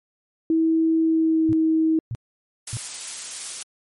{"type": "tone with pitch glide", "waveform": "sine", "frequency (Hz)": [323.7, 319.4], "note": ["E4", "D#4"], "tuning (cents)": [-31, 45], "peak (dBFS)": -16, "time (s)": [0.5, 1.99], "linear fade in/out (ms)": 2, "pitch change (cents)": -24, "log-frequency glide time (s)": [1.01, 1.5]}
{"type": "tone bursts", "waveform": "sine", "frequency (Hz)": 116.1, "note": "A#2", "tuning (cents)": -7, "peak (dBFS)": -25, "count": 3, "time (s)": [1.49, 2.77], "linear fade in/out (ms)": 0, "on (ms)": 40, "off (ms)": 580}
{"type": "noise", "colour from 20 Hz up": "blue", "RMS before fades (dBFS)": -29, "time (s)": [2.67, 3.63], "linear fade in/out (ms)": 5}
{"effects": ["MP3 48 kbps"]}